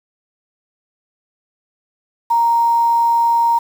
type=tone with quantisation; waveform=sine; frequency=932.3 Hz; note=A#5; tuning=in tune; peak=-11 dBFS; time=2.3-3.59 s; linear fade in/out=10 ms; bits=6; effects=none